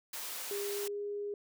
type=high-pass noise; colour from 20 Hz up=white; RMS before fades=-41 dBFS; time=0.13-0.88 s; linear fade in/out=5 ms; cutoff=420 Hz; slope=12 dB/octave
type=tone with pitch glide; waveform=sine; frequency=404.8 to 409.5 Hz; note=G#4 to G#4; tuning=-44 to -24 cents; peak=-35 dBFS; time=0.51-1.34 s; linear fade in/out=2 ms; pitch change=+20 cents; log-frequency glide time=0.68-1.01 s
effects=none

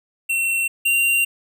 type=tone pair in turn; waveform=square; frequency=2716 / 2767 Hz; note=F7 / F7; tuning=-49 / -17 cents; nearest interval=unison; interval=32 cents; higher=second; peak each=-19 / -16 dBFS; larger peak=second; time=0.29-0.68 / 0.85-1.25 s; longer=second; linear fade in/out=10 ms; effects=none

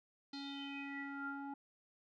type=tone with low-pass filter sweep; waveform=square; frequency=279.2 Hz; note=C#4; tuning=13 cents sharp; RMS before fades=-45 dBFS; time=0.33-1.54 s; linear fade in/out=5 ms; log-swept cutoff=4400 to 1000 Hz; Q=8.6; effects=none

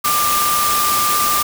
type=tone in noise; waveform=sine; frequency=1190 Hz; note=D6; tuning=22 cents sharp; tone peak=-16 dBFS; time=0.04-1.43 s; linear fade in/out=10 ms; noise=white; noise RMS=-19 dBFS; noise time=0.04-1.43 s; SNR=0 dB; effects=none

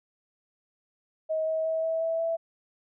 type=tone with pitch steps; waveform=sine; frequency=633 / 638.5 / 644.1 / 649.7 / 655.3 / 661 Hz; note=D#5 / D#5 / E5 / E5 / E5 / E5; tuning=+30 / +45 / -40 / -25 / -10 / +5 cents; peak=-25 dBFS; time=1.29-2.37 s; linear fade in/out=20 ms; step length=180 ms; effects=none

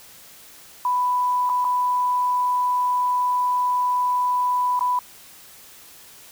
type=tone with dropouts; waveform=sine; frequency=992 Hz; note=B5; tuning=7 cents sharp; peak=-18 dBFS; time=0.85-4.99 s; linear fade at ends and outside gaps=2 ms; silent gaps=1.493-1.497 / 1.645-1.649 / 4.793-4.808 s; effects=white hiss -46 dBFS RMS until 6.31 s

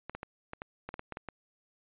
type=clicks; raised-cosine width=0.5 ms; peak=-24 dBFS; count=11; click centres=0.096 / 0.15 / 0.231 / 0.534 / 0.619 / 0.89 / 0.941 / 0.994 / 1.123 / 1.171 / 1.287 s; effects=resampled to 8000 Hz

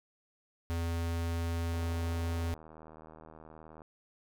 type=tone; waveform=square; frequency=84 Hz; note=E2; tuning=33 cents sharp; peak=-32 dBFS; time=0.7-2.54 s; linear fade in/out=0 ms
type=click train; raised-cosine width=1 ms; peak=-37 dBFS; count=166; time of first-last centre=1.73-3.819 s; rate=79 Hz
effects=none

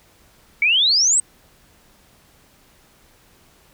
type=exponential sweep; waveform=sine; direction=up; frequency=2217 to 8372 Hz; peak=-13 dBFS; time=0.62-1.2 s; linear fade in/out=2 ms; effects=pink hiss -54 dBFS RMS until 3.73 s

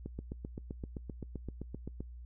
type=click train; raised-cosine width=3 ms; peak=-27 dBFS; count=16; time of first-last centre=0.06-2.006 s; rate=7.71 Hz; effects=noise-tail reverb RT60 0.1 s tail -23 dB re dry + added 60 Hz sine -45 dBFS peak until 2.25 s

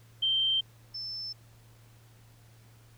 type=tone pair in turn; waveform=sine; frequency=3136 / 5292 Hz; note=G7 / E8; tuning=0 / +6 cents; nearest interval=major sixth; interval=906 cents; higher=second; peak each=-24 / -35 dBFS; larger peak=first; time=0.22-0.61 / 0.94-1.33 s; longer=neither; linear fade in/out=10 ms; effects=added 114 Hz sine -55 dBFS peak until 2.97 s + pink hiss -62 dBFS RMS until 2.97 s

